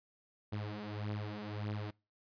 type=beating tone pair; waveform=sawtooth; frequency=103.83 / 105.53 Hz; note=G#2 / G#2; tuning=0 / +28 cents; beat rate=1.7 Hz; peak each=-38 / -37 dBFS; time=0.52-1.91 s; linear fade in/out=10 ms; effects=noise-tail reverb RT60 0.3 s tail -26 dB re dry + resampled to 11025 Hz